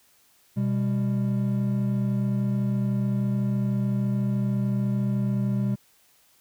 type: tone pair together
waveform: triangle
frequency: 125.61 / 199.4 Hz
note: B2 / G3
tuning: +30 / +30 cents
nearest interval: minor sixth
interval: 800 cents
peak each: -23 dBFS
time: 0.56-5.76 s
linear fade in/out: 20 ms
effects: white hiss -61 dBFS RMS until 6.4 s